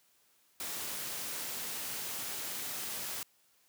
white noise, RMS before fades -39 dBFS, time 0.6-3.23 s, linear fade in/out 2 ms, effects white hiss -69 dBFS RMS until 3.68 s + high-pass 100 Hz 12 dB/octave

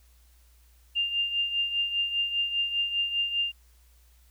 sine tone with tremolo, 2799 Hz, F7, 3 cents sharp, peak -22 dBFS, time 0.95-3.52 s, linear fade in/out 20 ms, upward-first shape triangle, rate 5 Hz, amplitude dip 70%, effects added 60 Hz sine -56 dBFS peak until 4.3 s + white hiss -65 dBFS RMS until 4.3 s

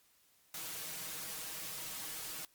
white noise with comb filter, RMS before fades -43 dBFS, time 0.54-2.45 s, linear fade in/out 2 ms, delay 6.3 ms, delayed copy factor +0.75, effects white hiss -69 dBFS RMS until 2.54 s + MP3 96 kbps

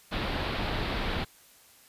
pink low-pass noise, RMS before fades -31 dBFS, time 0.11-1.25 s, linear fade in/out 20 ms, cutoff 4400 Hz, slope 48 dB/octave, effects white hiss -57 dBFS RMS until 1.88 s + resampled to 32000 Hz

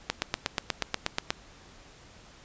click train, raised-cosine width 0.2 ms, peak -8 dBFS, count 11, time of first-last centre 0.1-1.305 s, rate 8.3 Hz, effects pink hiss -53 dBFS RMS until 2.44 s + resampled to 16000 Hz

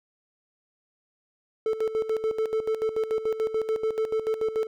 triangle tone with tremolo, 440 Hz, A4, in tune, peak -20 dBFS, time 1.66-4.67 s, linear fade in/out 2 ms, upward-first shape square, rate 6.9 Hz, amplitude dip 70%, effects none

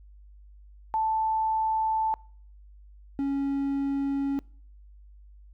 sine / triangle tone pair in turn, 880 / 277.2 Hz, A5 / C#4, 0 / 0 cents, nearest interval octave + minor sixth, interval 2000 cents, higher first, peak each -23 dBFS, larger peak neither, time 0.94-2.14 / 3.19-4.39 s, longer neither, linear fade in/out 0 ms, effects noise-tail reverb RT60 0.5 s tail -25 dB re dry + added 50 Hz sine -48 dBFS peak until 5.53 s

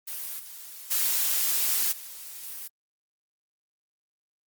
blue noise with level steps, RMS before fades -35 / -43 / -25 / -41 / -38 dBFS, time 0.07-2.68 s, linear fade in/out 10 ms, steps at 0.38 / 0.9 / 1.91 / 2.42 s, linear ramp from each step 20 ms, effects Opus 32 kbps

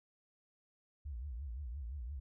sine tone with vibrato, 64.8 Hz, C2, 16 cents flat, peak -40 dBFS, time 1.05-2.2 s, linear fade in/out 10 ms, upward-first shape triangle, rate 5.8 Hz, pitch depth 300 cents each way, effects none

